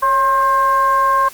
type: tone with frequency modulation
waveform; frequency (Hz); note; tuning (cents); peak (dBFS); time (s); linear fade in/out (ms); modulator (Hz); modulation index
sine; 1068; C6; +35; -11; 0.02-1.29; 10; 515; 0.51
effects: white hiss -39 dBFS RMS until 1.33 s + Opus 24 kbps